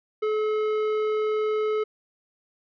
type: tone with tanh clipping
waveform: sine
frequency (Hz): 429.5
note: A4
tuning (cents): -42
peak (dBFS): -24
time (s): 0.22-1.84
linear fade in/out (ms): 10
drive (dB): 12
effects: none